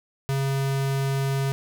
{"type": "tone", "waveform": "square", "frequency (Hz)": 136.5, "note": "C#3", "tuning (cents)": -26, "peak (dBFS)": -23, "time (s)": [0.29, 1.52], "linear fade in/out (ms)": 0, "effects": []}